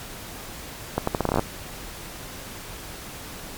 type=accelerating click train; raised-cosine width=1 ms; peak=-7 dBFS; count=12; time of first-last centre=0.98-1.394 s; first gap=94 ms; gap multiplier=0.79; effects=pink hiss -38 dBFS RMS until 3.57 s + MP3 96 kbps